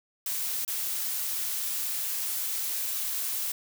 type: noise with dropouts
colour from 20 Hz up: blue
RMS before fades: -31 dBFS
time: 0.26-3.52 s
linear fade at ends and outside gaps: 2 ms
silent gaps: 0.65-0.678 s
effects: none